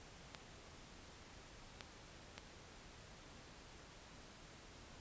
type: clicks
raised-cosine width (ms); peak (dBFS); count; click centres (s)
0.2; -29; 3; 0.348 / 1.808 / 2.38
effects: pink hiss -58 dBFS RMS until 5 s + resampled to 16000 Hz